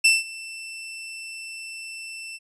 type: tone with ADSR envelope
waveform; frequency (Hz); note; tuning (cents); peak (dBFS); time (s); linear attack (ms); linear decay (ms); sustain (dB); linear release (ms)
sawtooth; 2672; E7; +23; -9; 0.04-2.39; 12; 180; -22; 36
effects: resampled to 24000 Hz